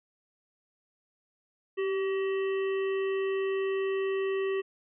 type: harmonic tone with a mistuned harmonic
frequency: 380.7 Hz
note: F#4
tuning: 49 cents sharp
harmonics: 1 / 3 / 5 / 7 / 8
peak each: -27 / -42 / -41 / -44 / -50 dBFS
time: 1.77-4.62 s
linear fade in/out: 20 ms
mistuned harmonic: 1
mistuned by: +32 cents
effects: none